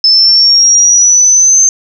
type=linear sweep; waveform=sine; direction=up; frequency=5230 to 6300 Hz; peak=-3 dBFS; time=0.04-1.69 s; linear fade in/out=2 ms; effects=none